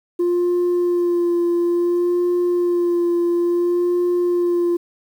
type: tone with vibrato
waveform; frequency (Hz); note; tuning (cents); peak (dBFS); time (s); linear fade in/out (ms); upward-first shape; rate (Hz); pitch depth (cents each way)
sine; 349.2; F4; 0; -13; 0.19-4.77; 10; sine; 0.58; 20
effects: tanh soft clip ceiling -14 dBFS + 8-bit